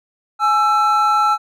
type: tone pair together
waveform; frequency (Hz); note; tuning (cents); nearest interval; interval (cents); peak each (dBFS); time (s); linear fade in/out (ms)
triangle; 840 / 1333.4; G#5 / E6; +19 / +19; minor sixth; 800; -15 / -12; 0.39-1.38; 50
effects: none